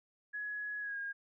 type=tone with pitch glide; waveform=sine; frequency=1682 to 1625.6 Hz; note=G#6 to G#6; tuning=+22 to -38 cents; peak=-37 dBFS; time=0.33-1.13 s; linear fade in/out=20 ms; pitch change=-60 cents; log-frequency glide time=0.8-0.98 s; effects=none